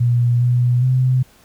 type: tone with pitch steps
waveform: sine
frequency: 120.5 / 122.8 / 128.4 Hz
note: B2 / B2 / C3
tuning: -42 / -9 / -32 cents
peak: -12 dBFS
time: 0-1.23 s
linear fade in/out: 10 ms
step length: 410 ms
effects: pink hiss -51 dBFS RMS until 1.44 s